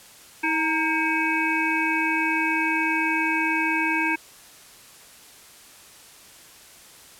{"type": "harmonic tone with a mistuned harmonic", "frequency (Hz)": 320.5, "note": "E4", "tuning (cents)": -49, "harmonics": [1, 3, 5, 7, 8], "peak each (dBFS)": [-27, -27, -27, -27, -27], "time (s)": [0.43, 4.16], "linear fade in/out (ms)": 10, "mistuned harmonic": 3, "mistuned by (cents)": -67, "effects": ["white hiss -48 dBFS RMS until 7.19 s", "low-pass 12000 Hz 12 dB/octave"]}